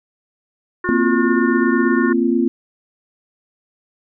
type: harmonic tone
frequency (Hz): 360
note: F#4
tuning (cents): -47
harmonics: 1 / 3 / 4 / 5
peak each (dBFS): -25 / -25 / -25 / -25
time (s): 0.84-2.13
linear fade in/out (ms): 5
type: chord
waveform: sine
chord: Bb suspended second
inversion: none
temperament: equal with one note detuned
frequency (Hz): 233.1 / 261.6 / 343.6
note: Bb3 / C4 / F4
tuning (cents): 0 / 0 / -28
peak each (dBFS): -18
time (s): 0.89-2.48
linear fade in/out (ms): 0
effects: none